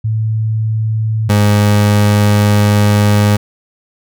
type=tone pair in turn; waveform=sine / 30% pulse; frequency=110 / 103.64 Hz; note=A2 / G#2; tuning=0 / -3 cents; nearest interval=minor second; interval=103 cents; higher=first; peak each=-12 / -5 dBFS; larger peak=second; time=0.04-1.29 / 1.29-3.37 s; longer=second; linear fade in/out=10 ms; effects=none